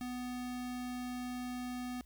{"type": "tone", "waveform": "square", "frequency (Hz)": 248.4, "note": "B3", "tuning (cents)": 10, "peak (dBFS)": -39, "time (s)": [0.01, 2.01], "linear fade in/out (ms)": 0, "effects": ["added 60 Hz sine -57 dBFS peak until 2.05 s", "white hiss -71 dBFS RMS until 2.05 s"]}